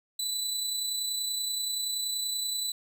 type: tone with amplitude modulation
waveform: 25% pulse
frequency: 3980 Hz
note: B7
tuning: 13 cents sharp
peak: -24 dBFS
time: 0.19-2.72 s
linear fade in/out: 5 ms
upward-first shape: sine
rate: 30.5 Hz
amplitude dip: 35%
effects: none